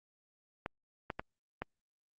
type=clicks; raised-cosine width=0.5 ms; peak=-21 dBFS; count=4; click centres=0.661 / 1.102 / 1.195 / 1.62 s; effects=Opus 48 kbps